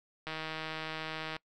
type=click train; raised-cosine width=0.3 ms; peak=-22 dBFS; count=174; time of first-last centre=0.27-1.365 s; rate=158 Hz; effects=noise-tail reverb RT60 0.1 s tail -24 dB re dry